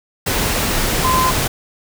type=tone in noise; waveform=sine; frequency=1029 Hz; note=C6; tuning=29 cents flat; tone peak=-14 dBFS; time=1.04-1.31 s; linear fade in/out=10 ms; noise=pink; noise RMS=-18 dBFS; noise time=0.26-1.48 s; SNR=+1 dB; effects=none